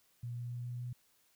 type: tone with pitch steps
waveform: sine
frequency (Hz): 120 / 120.7 / 121.39 / 122.1 / 122.8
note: B2 / B2 / B2 / B2 / B2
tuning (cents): -49 / -39 / -29 / -19 / -9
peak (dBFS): -38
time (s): 0.23-0.93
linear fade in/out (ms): 5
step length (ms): 140
effects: white hiss -71 dBFS RMS until 1.35 s